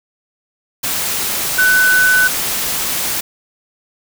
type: tone in noise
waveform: sine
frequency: 1500 Hz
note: F#6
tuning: 23 cents sharp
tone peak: -9 dBFS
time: 1.58-2.28 s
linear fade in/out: 10 ms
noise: white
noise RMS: -19 dBFS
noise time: 0.83-3.21 s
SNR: +7 dB
effects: none